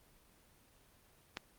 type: click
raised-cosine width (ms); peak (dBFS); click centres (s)
0.2; -21; 1.371
effects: pink hiss -66 dBFS RMS until 1.58 s + Opus 24 kbps